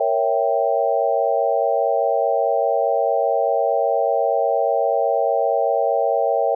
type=chord; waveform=sine; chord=A# diminished seventh; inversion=none; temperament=equal; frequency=466.2 / 554.4 / 659.3 / 784 Hz; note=A#4 / C#5 / E5 / G5; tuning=0 / 0 / 0 / 0 cents; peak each=-23 / -21 / -21 / -22 dBFS; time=0-6.55 s; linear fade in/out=5 ms; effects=none